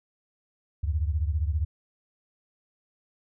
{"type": "beating tone pair", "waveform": "sine", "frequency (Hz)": [73.42, 88.42], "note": ["D2", "F2"], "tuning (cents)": [0, 22], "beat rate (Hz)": 15, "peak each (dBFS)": [-25, -29], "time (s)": [0.83, 1.65], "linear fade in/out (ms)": 10, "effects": []}